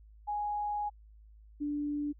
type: tone pair in turn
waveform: sine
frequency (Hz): 830.6 / 292.6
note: G#5 / D4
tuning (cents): 0 / -6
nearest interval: octave + tritone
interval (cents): 1806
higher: first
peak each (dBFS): -31 / -31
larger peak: neither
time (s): 0.27-0.9 / 1.6-2.13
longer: first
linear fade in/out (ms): 20
effects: added 53 Hz sine -53 dBFS peak until 2.19 s